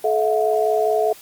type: tone cluster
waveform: sine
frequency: 431 / 655 / 720 Hz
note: A4 / E5 / F#5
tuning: -36 / -11 / -47 cents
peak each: -19 / -20 / -22 dBFS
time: 0.04-1.13 s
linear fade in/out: 5 ms
effects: white hiss -44 dBFS RMS until 1.21 s + Opus 24 kbps